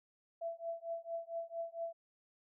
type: tone with tremolo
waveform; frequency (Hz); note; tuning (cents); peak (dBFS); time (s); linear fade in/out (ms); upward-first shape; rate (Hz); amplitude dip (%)
sine; 669; E5; +25; -35; 0.41-1.93; 10; triangle; 4.4; 100
effects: none